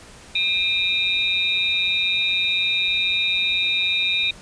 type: tone cluster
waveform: sine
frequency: 2405 / 2592 / 3719 / 3902 Hz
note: D7 / E7 / A#7 / B7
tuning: +41 / -30 / -5 / -22 cents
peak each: -23 / -29 / -21 / -28 dBFS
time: 0.35-4.31 s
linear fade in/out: 5 ms
effects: pink hiss -44 dBFS RMS until 4.41 s + resampled to 22050 Hz